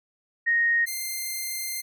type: tone pair in turn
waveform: sine / 5% pulse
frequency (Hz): 1864.7 / 2096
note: A#6 / C7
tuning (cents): 0 / +2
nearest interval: major second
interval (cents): 202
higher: second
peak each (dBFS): -19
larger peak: neither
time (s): 0.46-0.86 / 0.86-1.82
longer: second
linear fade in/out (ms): 20
effects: none